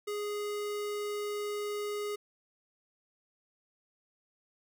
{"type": "tone", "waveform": "square", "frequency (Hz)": 414.5, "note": "G#4", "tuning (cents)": -3, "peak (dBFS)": -34, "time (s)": [0.07, 2.16], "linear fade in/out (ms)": 10, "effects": []}